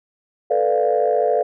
sine chord, B half-diminished seventh, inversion third, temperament equal, 440 / 493.9 / 587.3 / 698.5 Hz, A4 / B4 / D5 / F5, 0 / 0 / 0 / 0 cents, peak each -20 dBFS, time 0.5-1.43 s, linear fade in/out 10 ms, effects tanh soft clip ceiling -7 dBFS

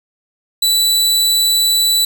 sawtooth tone, 3964 Hz, B7, 6 cents sharp, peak -8 dBFS, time 0.62-2.05 s, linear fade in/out 5 ms, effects none

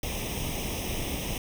pink noise with comb filter, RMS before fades -32 dBFS, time 0.03-1.38 s, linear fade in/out 2 ms, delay 0.34 ms, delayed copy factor +0.8, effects none

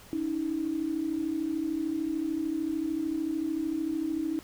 sine tone pair together, 287.1 / 320.5 Hz, D4 / E4, -39 / -49 cents, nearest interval major second, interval 190 cents, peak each -33 / -29 dBFS, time 0.13-4.39 s, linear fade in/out 0 ms, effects pink hiss -52 dBFS RMS until 4.43 s

